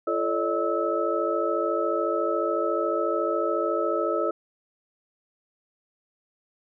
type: tone cluster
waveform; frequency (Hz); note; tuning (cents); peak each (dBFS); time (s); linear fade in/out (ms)
sine; 340 / 437.5 / 563 / 617 / 1301; F4 / A4 / C#5 / D#5 / E6; -46 / -10 / +27 / -15 / -23; -29; 0.07-4.31; 5
effects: none